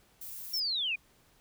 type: noise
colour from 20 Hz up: violet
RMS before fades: -43 dBFS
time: 0.21-0.6 s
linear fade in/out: 5 ms
type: linear sweep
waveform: sine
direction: down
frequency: 5588 to 2346 Hz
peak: -29 dBFS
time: 0.53-0.96 s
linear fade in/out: 10 ms
effects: pink hiss -65 dBFS RMS until 1.4 s